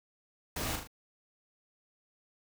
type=noise with echo; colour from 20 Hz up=pink; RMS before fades=-36 dBFS; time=0.56-0.76 s; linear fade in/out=5 ms; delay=38 ms; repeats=3; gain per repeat=-5 dB; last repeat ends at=0.874 s; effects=none